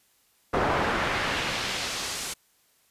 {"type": "noise with band-pass filter sweep", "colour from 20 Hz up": "brown", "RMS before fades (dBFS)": -28, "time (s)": [0.53, 2.34], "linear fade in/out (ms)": 10, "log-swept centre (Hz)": [940, 8500], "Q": 0.92, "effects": ["white hiss -65 dBFS RMS until 2.9 s", "resampled to 32000 Hz"]}